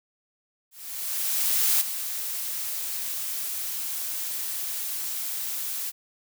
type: noise with ADSR envelope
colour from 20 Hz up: blue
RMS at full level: -21 dBFS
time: 0.71-5.92 s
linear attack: 1100 ms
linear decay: 6 ms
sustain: -10 dB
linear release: 35 ms
effects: none